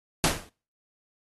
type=noise with exponential decay; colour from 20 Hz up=pink; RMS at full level=-18 dBFS; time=0.24-0.49 s; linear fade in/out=0 ms; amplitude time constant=54 ms; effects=noise-tail reverb RT60 0.4 s tail -25 dB re dry + AAC 32 kbps